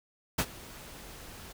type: noise with ADSR envelope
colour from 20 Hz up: pink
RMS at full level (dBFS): -26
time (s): 0.38-1.53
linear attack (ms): 11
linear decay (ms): 59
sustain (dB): -21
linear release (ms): 14
effects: none